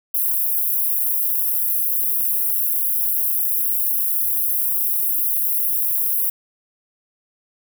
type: high-pass noise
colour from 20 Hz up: white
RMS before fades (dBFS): -20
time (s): 0.14-6.3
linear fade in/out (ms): 5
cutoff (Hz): 11000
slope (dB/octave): 48
effects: none